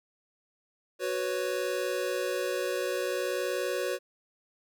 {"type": "chord", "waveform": "square", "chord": "F# suspended fourth", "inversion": "none", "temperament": "equal", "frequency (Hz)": [370, 493.9, 554.4], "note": ["F#4", "B4", "C#5"], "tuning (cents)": [0, 0, 0], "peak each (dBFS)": -34, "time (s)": [0.99, 3.99], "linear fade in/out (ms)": 50, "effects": []}